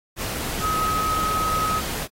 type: tone in noise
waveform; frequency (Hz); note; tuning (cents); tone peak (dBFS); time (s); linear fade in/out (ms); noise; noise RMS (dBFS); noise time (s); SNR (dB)
sine; 1271; D#6; +36; -21; 0.6-1.82; 50; pink; -29; 0.16-2.08; +5
effects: AAC 48 kbps